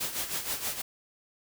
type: noise with tremolo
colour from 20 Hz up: white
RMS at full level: -31 dBFS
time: 0-0.82 s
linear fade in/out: 10 ms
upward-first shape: sine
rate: 6.3 Hz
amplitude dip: 65%
effects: none